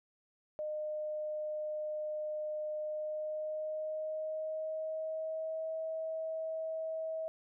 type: tone with pitch glide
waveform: sine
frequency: 610 to 641.1 Hz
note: D#5 to E5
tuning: -34 to -48 cents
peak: -35 dBFS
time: 0.59-7.28 s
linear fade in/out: 0 ms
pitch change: +86 cents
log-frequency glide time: 2.78-5.74 s
effects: none